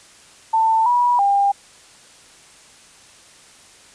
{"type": "tone with pitch steps", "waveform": "sine", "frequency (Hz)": [892, 972, 800], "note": ["A5", "B5", "G5"], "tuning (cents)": [23, -28, 35], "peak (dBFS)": -13, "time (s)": [0.53, 1.52], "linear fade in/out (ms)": 10, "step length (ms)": 330, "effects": ["white hiss -47 dBFS RMS until 3.94 s", "resampled to 22050 Hz"]}